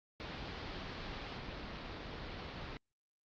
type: low-pass noise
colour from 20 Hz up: pink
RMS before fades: -45 dBFS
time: 0.2-2.77 s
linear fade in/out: 0 ms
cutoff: 4800 Hz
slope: 48 dB/octave
effects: Opus 48 kbps